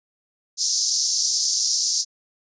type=band-pass noise; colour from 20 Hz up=pink; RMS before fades=-22 dBFS; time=0.57-2.05 s; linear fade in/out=50 ms; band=4900 to 6600 Hz; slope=48 dB/octave; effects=resampled to 16000 Hz

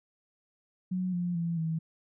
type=tone with pitch steps; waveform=sine; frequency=183.7 / 176.01 / 168.65 / 161.59 Hz; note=F#3 / F3 / E3 / E3; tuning=-12 / +14 / +40 / -34 cents; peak=-28 dBFS; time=0.91-1.79 s; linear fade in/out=10 ms; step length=220 ms; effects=none

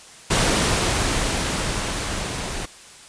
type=noise with level ramp; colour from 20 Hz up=pink; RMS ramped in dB=-18 to -29 dBFS; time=0.3-2.66 s; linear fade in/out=10 ms; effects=white hiss -44 dBFS RMS until 3.08 s + resampled to 22050 Hz

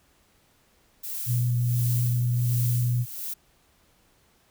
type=noise with tremolo; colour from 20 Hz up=violet; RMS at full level=-32 dBFS; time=1.03-3.34 s; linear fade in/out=10 ms; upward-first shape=sine; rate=1.4 Hz; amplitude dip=70%
type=tone; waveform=sine; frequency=121.2 Hz; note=B2; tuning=32 cents flat; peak=-21 dBFS; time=1.26-3.06 s; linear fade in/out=50 ms
effects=pink hiss -63 dBFS RMS until 4.5 s

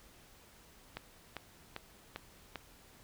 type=click train; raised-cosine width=0.3 ms; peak=-24 dBFS; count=5; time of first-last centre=0.97-2.557 s; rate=2.52 Hz; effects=pink hiss -60 dBFS RMS until 3.03 s

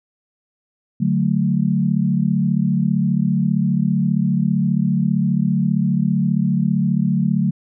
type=chord; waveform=sine; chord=D major; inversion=none; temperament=equal; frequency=146.83 / 185 / 220 Hz; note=D3 / F#3 / A3; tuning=0 / 0 / 0 cents; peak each=-20 / -18 / -20 dBFS; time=1-7.51 s; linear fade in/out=10 ms; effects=none

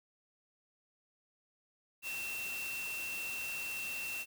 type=tone in noise; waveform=sine; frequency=2700 Hz; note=E7; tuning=41 cents sharp; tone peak=-38 dBFS; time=2.02-4.26 s; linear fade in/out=50 ms; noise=white; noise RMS=-45 dBFS; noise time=2.02-4.26 s; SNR=+4 dB; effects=none

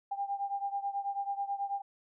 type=beating tone pair; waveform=sine; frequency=796 / 805.2 Hz; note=G5 / G5; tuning=+26 / +46 cents; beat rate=9.2 Hz; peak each=-34 / -37 dBFS; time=0.11-1.82 s; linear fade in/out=10 ms; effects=none

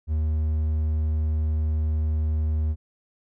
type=tone with hard clipping; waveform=triangle; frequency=77.78 Hz; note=D#2; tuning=in tune; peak=-22 dBFS; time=0.07-2.76 s; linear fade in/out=50 ms; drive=6 dB; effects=none

